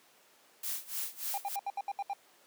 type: noise with tremolo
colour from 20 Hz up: blue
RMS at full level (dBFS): -35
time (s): 0.63-1.56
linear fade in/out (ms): 5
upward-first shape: sine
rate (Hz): 3.4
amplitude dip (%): 90
type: tone bursts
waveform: triangle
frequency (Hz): 800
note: G5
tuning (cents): +35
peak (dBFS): -30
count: 8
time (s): 1.34-2.133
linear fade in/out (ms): 2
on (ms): 37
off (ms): 71
effects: pink hiss -62 dBFS RMS until 2.46 s + high-pass 400 Hz 12 dB/octave